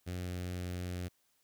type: tone with notch filter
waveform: sawtooth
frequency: 89.7 Hz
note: F2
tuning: 47 cents sharp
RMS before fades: -39 dBFS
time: 0.06-1.09 s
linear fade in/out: 20 ms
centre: 980 Hz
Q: 1.3
effects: white hiss -74 dBFS RMS until 1.43 s